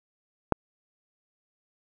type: click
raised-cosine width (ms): 1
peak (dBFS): -6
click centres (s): 0.523
effects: none